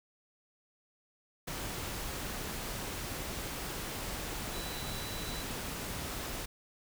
sine tone in noise, 3951 Hz, B7, in tune, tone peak -46 dBFS, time 4.53-5.43 s, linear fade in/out 10 ms, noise pink, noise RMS -39 dBFS, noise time 1.47-6.46 s, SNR -10 dB, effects none

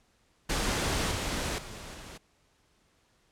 pink noise with level steps, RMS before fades -29 / -32 / -43 / -45 dBFS, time 0.49-2.18 s, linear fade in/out 10 ms, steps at 1.11 / 1.58 / 1.94 s, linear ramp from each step 5 ms, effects pink hiss -68 dBFS RMS until 3.31 s + low-pass 9000 Hz 12 dB/octave

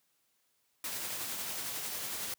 white noise with tremolo, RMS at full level -37 dBFS, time 0.84-2.34 s, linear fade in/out 2 ms, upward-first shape triangle, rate 11 Hz, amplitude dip 30%, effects white hiss -75 dBFS RMS until 2.38 s + high-pass 80 Hz 12 dB/octave

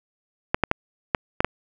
clicks, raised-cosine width 0.5 ms, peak -3 dBFS, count 6, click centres 0.545 / 0.637 / 0.714 / 1.148 / 1.405 / 1.446 s, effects none

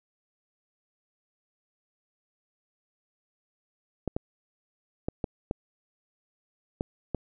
clicks, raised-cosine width 2 ms, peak -15 dBFS, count 7, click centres 4.077 / 4.165 / 5.085 / 5.242 / 5.511 / 6.809 / 7.147 s, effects none

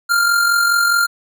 square tone with amplitude modulation, 1396.9 Hz, F6, in tune, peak -11 dBFS, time 0.09-1.07 s, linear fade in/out 20 ms, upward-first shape sine, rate 44.8 Hz, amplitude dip 45%, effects none

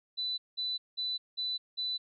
sine tone bursts, 3990 Hz, B7, 17 cents sharp, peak -31 dBFS, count 5, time 0.17-1.98 s, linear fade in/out 20 ms, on 210 ms, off 190 ms, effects none

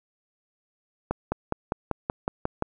accelerating click train, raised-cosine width 1 ms, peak -11 dBFS, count 9, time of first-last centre 1.11-2.624 s, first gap 210 ms, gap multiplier 0.97, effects none

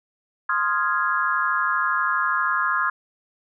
sine chord, F minor seventh, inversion second, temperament equal, 1046.5 / 1244.5 / 1396.9 / 1661.2 Hz, C6 / Eb6 / F6 / Ab6, 0 / 0 / 0 / 0 cents, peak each -25 dBFS, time 0.49-2.9 s, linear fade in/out 5 ms, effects none

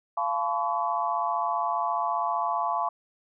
sine tone cluster, 692 / 859 / 1015 / 1130 Hz, F5 / A5 / B5 / C#6, -16 / -42 / +47 / +33 cents, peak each -30 dBFS, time 0.17-2.89 s, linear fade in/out 5 ms, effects none

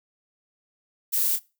violet noise with echo, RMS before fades -24 dBFS, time 1.12-1.37 s, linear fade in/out 20 ms, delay 26 ms, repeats 1, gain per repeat -7 dB, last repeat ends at 1.396 s, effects noise-tail reverb RT60 0.3 s tail -22 dB re dry

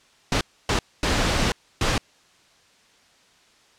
pink noise bursts at uneven times, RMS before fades -21 dBFS, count 4, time 0.32-0.41 / 0.69-0.79 / 1.03-1.52 / 1.81-1.98 s, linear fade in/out 2 ms, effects white hiss -57 dBFS RMS until 3.78 s + low-pass 6000 Hz 12 dB/octave

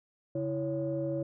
sine tone cluster, 139.7 / 330.2 / 557 Hz, C#3 / E4 / C#5, +14 / +3 / +8 cents, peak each -35 / -33 / -33 dBFS, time 0.35-1.23 s, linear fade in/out 5 ms, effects tanh soft clip ceiling -22 dBFS

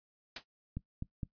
white noise with exponential decay, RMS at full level -32 dBFS, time 0.36-0.44 s, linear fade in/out 5 ms, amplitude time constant 16 ms
clicks, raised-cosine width 5 ms, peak -25 dBFS, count 3, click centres 0.77 / 1.024 / 1.232 s
effects noise-tail reverb RT60 0.1 s tail -19 dB re dry + resampled to 11025 Hz

